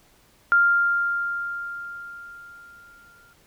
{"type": "tone with exponential decay", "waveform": "sine", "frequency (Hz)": 1396.9, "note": "F6", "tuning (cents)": 0, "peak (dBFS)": -13, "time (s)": [0.52, 3.33], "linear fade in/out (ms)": 0, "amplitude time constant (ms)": 610, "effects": ["pink hiss -58 dBFS RMS until 3.46 s"]}